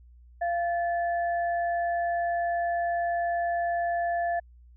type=tone pair together; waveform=sine; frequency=690 / 1738.7 Hz; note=F5 / A6; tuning=-21 / -21 cents; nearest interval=octave + major third; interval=1600 cents; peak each=-25 / -35 dBFS; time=0.41-4.4 s; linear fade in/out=10 ms; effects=added 60 Hz sine -50 dBFS peak until 4.76 s